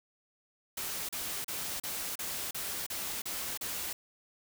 white noise bursts, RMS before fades -37 dBFS, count 9, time 0.77-3.93 s, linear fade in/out 5 ms, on 320 ms, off 35 ms, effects none

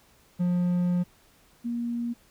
triangle / sine tone pair in turn, 177.4 / 236.8 Hz, F3 / A#3, +27 / +27 cents, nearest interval perfect fourth, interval 500 cents, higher second, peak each -20 / -27 dBFS, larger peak first, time 0.39-1.04 / 1.64-2.14 s, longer first, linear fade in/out 20 ms, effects pink hiss -60 dBFS RMS until 2.3 s

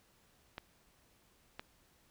clicks, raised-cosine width 0.3 ms, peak -26 dBFS, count 2, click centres 0.581 / 1.595 s, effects pink hiss -69 dBFS RMS until 2.1 s

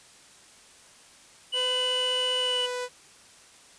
triangle tone, 2960 Hz, F#7, in tune, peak -24 dBFS, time 1.52-2.67 s, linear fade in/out 20 ms
sawtooth tone with pitch glide, 505 to 496.3 Hz, B4 to B4, +39 to +8 cents, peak -26 dBFS, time 1.53-2.89 s, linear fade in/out 50 ms, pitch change -31 cents, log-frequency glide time 2.39-2.63 s
effects white hiss -53 dBFS RMS until 3.78 s + resampled to 22050 Hz

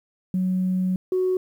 sine tone pair in turn, 185 / 370 Hz, F#3 / F#4, 0 / 0 cents, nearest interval octave, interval 1200 cents, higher second, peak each -19 / -18 dBFS, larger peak second, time 0.34-0.96 / 1.12-1.37 s, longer first, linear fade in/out 2 ms, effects tanh soft clip ceiling -15 dBFS + 9-bit

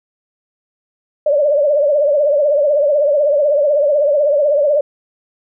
sine tone with vibrato, 582 Hz, D5, 16 cents flat, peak -10 dBFS, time 1.26-4.81 s, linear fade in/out 5 ms, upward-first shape triangle, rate 16 Hz, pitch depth 110 cents each way, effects none

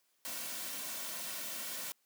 white noise with comb filter, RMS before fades -41 dBFS, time 0.25-1.92 s, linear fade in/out 0 ms, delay 2.4 ms, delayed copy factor -0.5, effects white hiss -75 dBFS RMS until 2.05 s + high-pass 200 Hz 12 dB/octave

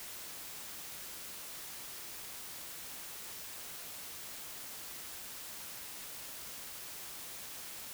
silence, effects white hiss -46 dBFS RMS until 7.93 s

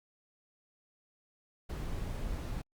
brown noise, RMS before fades -37 dBFS, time 1.69-2.62 s, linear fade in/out 10 ms, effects Opus 48 kbps

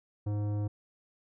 sine tone with tanh clipping, 103.83 Hz, G#2, in tune, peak -31 dBFS, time 0.26-0.68 s, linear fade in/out 10 ms, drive 14 dB, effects none

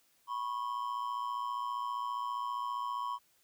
triangle ring-modulated tone, 1039 Hz, C6, 12 cents flat, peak -29 dBFS, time 0.27-3.19 s, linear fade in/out 50 ms, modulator 57.5 Hz, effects white hiss -70 dBFS RMS until 3.43 s

